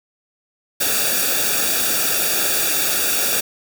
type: noise with comb filter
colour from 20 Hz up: white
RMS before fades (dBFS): -19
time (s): 0.8-3.41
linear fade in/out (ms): 10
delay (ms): 0.97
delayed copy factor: -0.8
effects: none